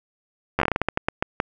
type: slowing click train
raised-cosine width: 0.5 ms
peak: -5 dBFS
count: 14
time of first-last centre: 0.59-1.401 s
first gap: 11 ms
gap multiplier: 1.26
effects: none